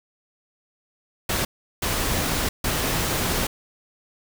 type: noise bursts at uneven times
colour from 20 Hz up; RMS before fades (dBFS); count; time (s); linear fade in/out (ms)
pink; -24; 3; 1.29-1.45 / 1.82-2.49 / 2.64-3.47; 5
effects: none